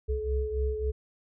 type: tone cluster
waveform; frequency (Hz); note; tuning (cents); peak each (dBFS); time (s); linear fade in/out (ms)
sine; 64.8 / 68.4 / 428.9; C2 / C#2 / A4; -16 / -23 / -44; -31; 0.08-0.92; 20
effects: none